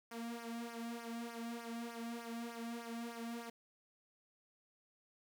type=tone with flanger; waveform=sawtooth; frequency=233.1 Hz; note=A#3; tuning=in tune; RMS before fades=-45 dBFS; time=0.11-3.5 s; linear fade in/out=5 ms; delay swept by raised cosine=0.25 to 2.35 ms; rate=3.3 Hz; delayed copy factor=-0.8; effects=11-bit